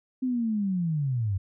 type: linear sweep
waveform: sine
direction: down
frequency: 261.6 to 90.9 Hz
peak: -24 dBFS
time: 0.22-1.38 s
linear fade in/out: 10 ms
effects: none